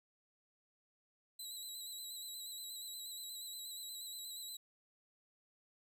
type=tone with vibrato; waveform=20% pulse; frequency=3951 Hz; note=B7; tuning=in tune; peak=-39 dBFS; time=1.39-4.57 s; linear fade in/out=5 ms; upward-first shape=square; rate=8.4 Hz; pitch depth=36 cents each way; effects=none